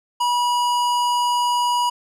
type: tone with hard clipping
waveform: sine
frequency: 970 Hz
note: B5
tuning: 31 cents flat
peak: -19 dBFS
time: 0.2-1.9 s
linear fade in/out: 10 ms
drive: 16 dB
effects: none